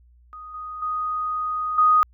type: tone with level steps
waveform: sine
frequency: 1244.5 Hz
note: D#6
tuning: in tune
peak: -36 / -31 / -23 / -13 dBFS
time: 0.33-2.03 s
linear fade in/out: 0 ms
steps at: 0.54 / 0.82 / 1.78 s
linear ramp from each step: 5 ms
effects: added 60 Hz sine -51 dBFS peak until 2.13 s

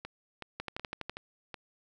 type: two click trains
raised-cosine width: 0.3 ms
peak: -24 / -20 dBFS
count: 5 / 7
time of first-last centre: 0.05-1.543 / 0.6-1.096 s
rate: 2.68 / 12.1 Hz
effects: none

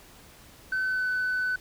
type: tone with pitch glide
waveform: sine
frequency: 1523 to 1503.8 Hz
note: F#6 to F#6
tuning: +50 to +28 cents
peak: -23 dBFS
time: 0.72-1.56 s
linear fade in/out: 5 ms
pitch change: -22 cents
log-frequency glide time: 0.83-1.08 s
effects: tanh soft clip ceiling -23 dBFS + pink hiss -52 dBFS RMS until 1.6 s

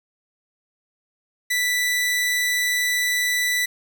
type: tone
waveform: sawtooth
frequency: 1975.5 Hz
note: B6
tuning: in tune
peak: -16 dBFS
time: 1.5-3.66 s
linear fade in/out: 10 ms
effects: 8-bit

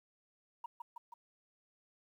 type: tone with echo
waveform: sine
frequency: 946 Hz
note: A#5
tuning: 25 cents sharp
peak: -38 dBFS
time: 0.64-0.66 s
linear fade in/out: 5 ms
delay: 160 ms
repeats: 3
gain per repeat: -3 dB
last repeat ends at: 1.14 s
effects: tanh soft clip ceiling -36 dBFS + 12-bit

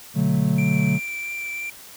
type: chord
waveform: triangle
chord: B minor seventh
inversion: none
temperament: equal with one note detuned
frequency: 122.55 / 146.83 / 185 / 220 Hz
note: B2 / D3 / F#3 / A3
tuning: -13 / 0 / 0 / 0 cents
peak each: -25 / -19 / -20 / -22 dBFS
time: 0.14-1 s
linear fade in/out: 50 ms
type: tone with vibrato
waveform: triangle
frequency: 2349 Hz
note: D7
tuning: in tune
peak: -26 dBFS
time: 0.58-1.7 s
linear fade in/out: 5 ms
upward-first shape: triangle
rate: 3 Hz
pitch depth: 11 cents each way
effects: white hiss -43 dBFS RMS until 1.96 s

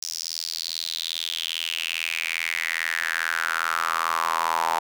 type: tone with high-pass filter sweep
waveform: sawtooth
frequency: 82.41 Hz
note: E2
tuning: in tune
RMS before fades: -27 dBFS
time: 0.02-4.79 s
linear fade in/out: 5 ms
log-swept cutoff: 5600 to 880 Hz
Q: 5.4
effects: none

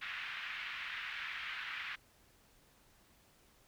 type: band-pass noise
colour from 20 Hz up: pink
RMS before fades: -43 dBFS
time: 0.01-1.96 s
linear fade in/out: 10 ms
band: 1500 to 2900 Hz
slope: 24 dB/octave
effects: pink hiss -67 dBFS RMS until 3.67 s

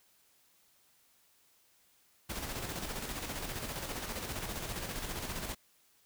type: noise with tremolo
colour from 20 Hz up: pink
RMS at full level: -38 dBFS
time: 2.29-5.55 s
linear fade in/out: 10 ms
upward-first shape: square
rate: 15 Hz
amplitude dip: 40%
effects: white hiss -68 dBFS RMS until 6.05 s

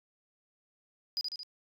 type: tone with echo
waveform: sine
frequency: 4935 Hz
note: D#8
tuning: 15 cents flat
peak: -28 dBFS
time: 1.17-1.21 s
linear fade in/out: 0 ms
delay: 74 ms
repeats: 3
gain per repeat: -4 dB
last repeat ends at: 1.432 s
effects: tanh soft clip ceiling -27 dBFS

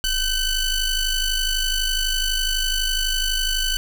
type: ring-modulated tone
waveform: sawtooth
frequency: 1506 Hz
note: F#6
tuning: 30 cents sharp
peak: -13 dBFS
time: 0.04-3.77 s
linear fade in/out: 0 ms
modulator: 1480 Hz
effects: 7-bit

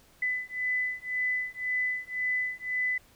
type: beating tone pair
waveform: sine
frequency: 2002 / 2003.9 Hz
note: B6 / B6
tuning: +23 / +25 cents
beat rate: 1.9 Hz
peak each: -31 dBFS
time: 0.22-2.98 s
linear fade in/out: 5 ms
effects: pink hiss -60 dBFS RMS until 3.15 s

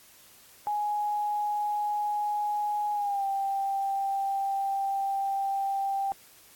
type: tone with pitch glide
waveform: sine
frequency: 833 to 786.7 Hz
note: G#5 to G5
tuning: +5 to +6 cents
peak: -26 dBFS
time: 0.67-6.12 s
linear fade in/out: 0 ms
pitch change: -99 cents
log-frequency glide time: 2.93-3.25 s
effects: white hiss -55 dBFS RMS until 6.55 s + AAC 64 kbps

